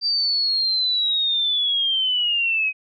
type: linear sweep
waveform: sine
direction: down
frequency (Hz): 4699 to 2513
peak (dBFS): -18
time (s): 0.01-2.73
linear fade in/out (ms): 50
effects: none